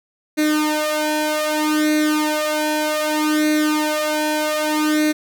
sawtooth tone with flanger, 304.8 Hz, D#4, 36 cents flat, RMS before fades -19 dBFS, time 0.37-5.13 s, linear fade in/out 20 ms, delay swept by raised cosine 0.48 to 2.08 ms, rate 0.64 Hz, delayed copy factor +0.85, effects none

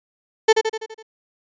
35% pulse tone with echo, 441.2 Hz, A4, 5 cents sharp, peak -7 dBFS, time 0.48-0.53 s, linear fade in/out 10 ms, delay 83 ms, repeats 6, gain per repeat -5 dB, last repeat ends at 1.028 s, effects resampled to 16000 Hz

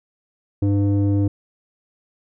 square tone with low-pass filter, 100.5 Hz, G2, 44 cents sharp, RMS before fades -18 dBFS, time 0.62-1.28 s, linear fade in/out 5 ms, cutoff 360 Hz, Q 2.4, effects none

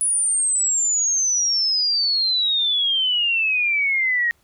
sine exponential sweep, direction down, 9956 to 1868 Hz, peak -17 dBFS, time 0.01-4.31 s, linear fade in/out 0 ms, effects pink hiss -62 dBFS RMS until 4.43 s

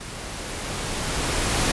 pink noise with level ramp, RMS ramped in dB -36 to -21 dBFS, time 0-1.72 s, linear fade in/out 10 ms, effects resampled to 24000 Hz

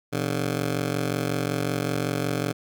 15% pulse ring-modulated tone, 142.2 Hz, C#3, 45 cents sharp, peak -15 dBFS, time 0.12-2.53 s, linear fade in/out 20 ms, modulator 22.7 Hz, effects none

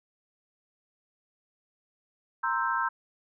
sine chord, C dominant seventh, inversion third, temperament equal, 932.3 / 1046.5 / 1318.5 / 1568 Hz, Bb5 / C6 / E6 / G6, 0 / 0 / 0 / 0 cents, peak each -31 dBFS, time 2.43-2.89 s, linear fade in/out 10 ms, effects none

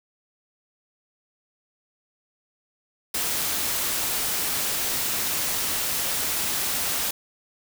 white noise, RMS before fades -26 dBFS, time 3.14-7.11 s, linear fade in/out 5 ms, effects none

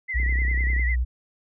sine tone with vibrato, 1992 Hz, B6, 14 cents sharp, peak -26 dBFS, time 0.08-0.96 s, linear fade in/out 20 ms, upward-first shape triangle, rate 10 Hz, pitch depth 91 cents each way
sine tone, 61.2 Hz, B1, 15 cents flat, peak -20 dBFS, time 0.14-1.05 s, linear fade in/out 20 ms
click train, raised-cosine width 3 ms, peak -28 dBFS, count 20, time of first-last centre 0.2-0.796 s, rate 31.9 Hz
effects none

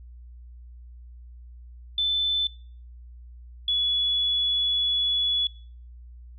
sine tone pair in turn, 3520 / 3402 Hz, A7 / G#7, 0 / +41 cents, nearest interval minor second, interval 59 cents, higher first, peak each -21 dBFS, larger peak neither, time 1.98-2.47 / 3.68-5.47 s, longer second, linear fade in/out 2 ms, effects noise-tail reverb RT60 0.5 s tail -25 dB re dry + added 60 Hz sine -42 dBFS peak until 6.38 s

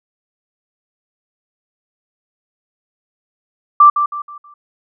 sine tone with echo, 1174.7 Hz, D6, in tune, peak -3 dBFS, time 3.8-3.9 s, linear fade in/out 5 ms, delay 160 ms, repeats 4, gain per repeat -9 dB, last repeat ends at 4.54 s, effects none

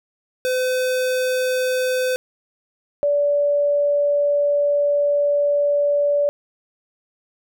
square / sine tone pair in turn, 509 / 577.8 Hz, C5 / D5, -48 / -28 cents, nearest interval major second, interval 220 cents, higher second, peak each -19 / -15 dBFS, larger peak second, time 0.45-2.16 / 3.03-6.29 s, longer second, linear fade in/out 0 ms, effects none

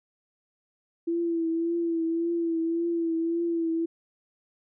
sine tone with vibrato, 333.8 Hz, E4, 22 cents sharp, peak -24 dBFS, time 1.07-3.86 s, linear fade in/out 10 ms, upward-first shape triangle, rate 1.8 Hz, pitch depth 42 cents each way, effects none

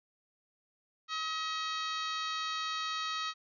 harmonic tone with a mistuned harmonic, 636 Hz, D#5, 38 cents sharp, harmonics 2 / 3 / 4 / 5 / 6 / 7 / 8 / 9 / 10, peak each -36 / -43 / -45 / -44 / -41 / -43 / -55 / -50 / -55 dBFS, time 1.08-3.34 s, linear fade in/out 50 ms, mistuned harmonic 10, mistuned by +47 cents, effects none

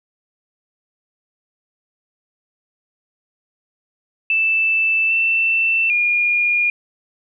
sine tone with pitch steps, 2645 / 2673 / 2425 Hz, E7 / E7 / D#7, +5 / +23 / -45 cents, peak -14 dBFS, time 4.3-6.7 s, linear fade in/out 2 ms, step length 800 ms, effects none

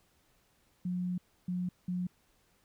sine tone bursts at uneven times, 179.8 Hz, F#3, 49 cents flat, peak -31 dBFS, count 3, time 0.85-1.18 / 1.48-1.69 / 1.88-2.07 s, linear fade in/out 5 ms, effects pink hiss -70 dBFS RMS until 2.64 s

